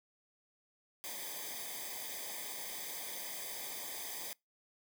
white noise with comb filter, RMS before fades -43 dBFS, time 1.04-4.33 s, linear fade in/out 0 ms, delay 0.72 ms, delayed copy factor -1, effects noise-tail reverb RT60 0.2 s tail -25 dB re dry

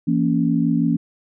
sine chord, A# diminished, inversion second, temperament just, 167.82 / 233.1 / 279.7 Hz, E3 / A#3 / C#4, +31 / 0 / +16 cents, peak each -20 dBFS, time 0.07-0.97 s, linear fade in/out 10 ms, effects none

